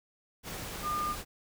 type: tone in noise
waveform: sine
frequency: 1209 Hz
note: D6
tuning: 50 cents sharp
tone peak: -30 dBFS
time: 0.82-1.16 s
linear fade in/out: 50 ms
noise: pink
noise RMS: -40 dBFS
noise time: 0.43-1.25 s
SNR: +7 dB
effects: none